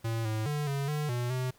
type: tone with pitch steps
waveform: square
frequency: 113.8 / 109.2 / 148.1 / 139.3 / 149.8 / 121.7 / 127.9 Hz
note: A#2 / A2 / D3 / C#3 / D3 / B2 / C3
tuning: -41 / -13 / +15 / +9 / +35 / -25 / -39 cents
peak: -30 dBFS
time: 0.04-1.51 s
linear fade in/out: 10 ms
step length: 210 ms
effects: pink hiss -62 dBFS RMS until 1.58 s